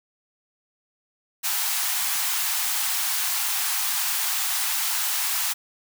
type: high-pass noise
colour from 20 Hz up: white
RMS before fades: -25 dBFS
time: 1.43-5.54 s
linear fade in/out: 20 ms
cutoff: 720 Hz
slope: 96 dB/octave
effects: none